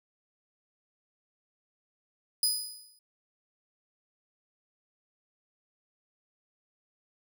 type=tone with exponential decay; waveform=20% pulse; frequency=4978 Hz; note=D#8; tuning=in tune; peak=-16 dBFS; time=2.43-2.99 s; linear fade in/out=2 ms; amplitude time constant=120 ms; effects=none